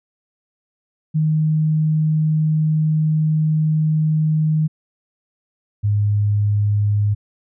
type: tone pair in turn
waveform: sine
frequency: 155.56 / 103.54 Hz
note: D#3 / G#2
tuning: 0 / -5 cents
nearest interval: perfect fifth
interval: 705 cents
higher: first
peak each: -14 dBFS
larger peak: neither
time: 1.14-4.68 / 5.83-7.15 s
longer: first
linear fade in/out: 20 ms
effects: none